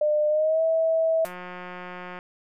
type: tone with pitch glide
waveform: sine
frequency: 602 to 648.9 Hz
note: D5 to E5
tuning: +43 to -27 cents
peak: -19 dBFS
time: 0.01-1.25 s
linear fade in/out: 5 ms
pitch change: +130 cents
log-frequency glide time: 0.28-0.62 s
type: noise with exponential decay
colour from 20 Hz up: blue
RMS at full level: -35 dBFS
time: 1.25-1.36 s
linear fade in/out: 2 ms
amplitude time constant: 23 ms
type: click train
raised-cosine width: 0.5 ms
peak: -23 dBFS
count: 170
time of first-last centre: 1.25-2.189 s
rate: 180 Hz
effects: resampled to 32000 Hz